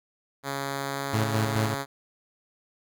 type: tone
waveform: 5% pulse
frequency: 138.59 Hz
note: C#3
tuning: in tune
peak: -18 dBFS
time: 0.43-1.86 s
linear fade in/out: 50 ms
type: tone with tremolo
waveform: sawtooth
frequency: 109.3 Hz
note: A2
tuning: 11 cents flat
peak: -19 dBFS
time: 1.13-1.75 s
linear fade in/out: 10 ms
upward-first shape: square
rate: 4.7 Hz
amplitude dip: 45%
effects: none